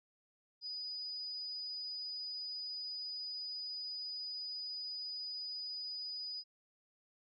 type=tone; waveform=sine; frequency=4957 Hz; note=D#8; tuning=7 cents flat; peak=-40 dBFS; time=0.61-6.44 s; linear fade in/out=50 ms; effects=none